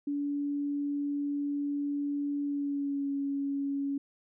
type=tone with pitch glide; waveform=sine; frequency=286.7 to 279.3 Hz; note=D4 to C#4; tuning=-42 to +13 cents; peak=-29 dBFS; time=0.07-3.98 s; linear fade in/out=5 ms; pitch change=-45 cents; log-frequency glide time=2.42-3.1 s; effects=none